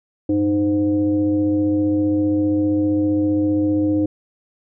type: tone with frequency modulation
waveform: sine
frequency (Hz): 307.4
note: D#4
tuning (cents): -21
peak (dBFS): -15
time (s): 0.29-4.06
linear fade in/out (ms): 5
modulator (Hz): 210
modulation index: 0.58
effects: none